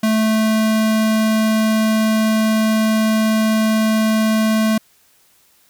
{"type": "tone", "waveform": "square", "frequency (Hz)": 218.8, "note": "A3", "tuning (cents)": -9, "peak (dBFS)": -14, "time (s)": [0.03, 4.78], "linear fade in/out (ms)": 5, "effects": ["white hiss -55 dBFS RMS until 5.69 s"]}